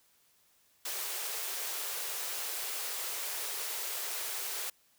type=high-pass noise; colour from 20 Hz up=white; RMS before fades=-37 dBFS; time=0.85-4.7 s; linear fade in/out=5 ms; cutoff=360 Hz; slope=96 dB/octave; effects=white hiss -68 dBFS RMS until 4.98 s